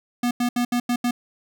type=tone bursts at uneven times; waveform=square; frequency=242.7 Hz; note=B3; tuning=30 cents flat; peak=-20 dBFS; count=6; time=0.23-0.31 / 0.4-0.49 / 0.56-0.65 / 0.72-0.8 / 0.89-0.96 / 1.04-1.11 s; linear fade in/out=5 ms; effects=none